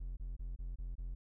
triangle tone bursts, 43.4 Hz, F1, 10 cents flat, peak -37 dBFS, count 6, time 0-1.15 s, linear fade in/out 10 ms, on 170 ms, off 26 ms, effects none

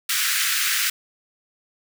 pink high-pass noise, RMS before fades -22 dBFS, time 0.09-0.9 s, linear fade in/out 5 ms, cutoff 1400 Hz, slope 48 dB/octave, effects none

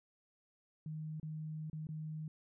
sine tone with dropouts, 155.56 Hz, D#3, in tune, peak -40 dBFS, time 0.86-2.28 s, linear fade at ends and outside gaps 2 ms, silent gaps 1.199-1.229 / 1.699-1.73 / 1.87-1.889 s, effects none

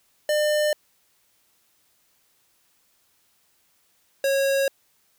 square tone pair in turn, 600 / 547.7 Hz, D5 / C#5, +37 / -21 cents, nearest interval major second, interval 158 cents, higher first, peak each -20 dBFS, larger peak neither, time 0.29-0.73 / 4.24-4.68 s, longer neither, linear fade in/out 2 ms, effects white hiss -65 dBFS RMS until 5.18 s

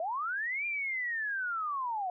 sine linear two-way sweep, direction up then down, 622.3 to 2411 to 705 Hz, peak -31 dBFS, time 0-2.1 s, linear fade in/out 2 ms, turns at 0.66 s, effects none

